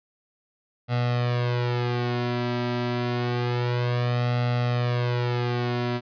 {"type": "tone with flanger", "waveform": "sawtooth", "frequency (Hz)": 121.7, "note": "B2", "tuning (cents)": -25, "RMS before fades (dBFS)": -25, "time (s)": [0.88, 6.01], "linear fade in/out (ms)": 50, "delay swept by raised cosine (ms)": [1.5, 3.1], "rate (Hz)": 0.28, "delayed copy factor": 1, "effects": ["resampled to 11025 Hz"]}